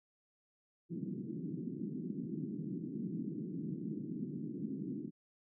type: band-pass noise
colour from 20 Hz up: pink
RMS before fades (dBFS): -41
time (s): 0.89-5.11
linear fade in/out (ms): 50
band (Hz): 150 to 340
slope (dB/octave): 48
effects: none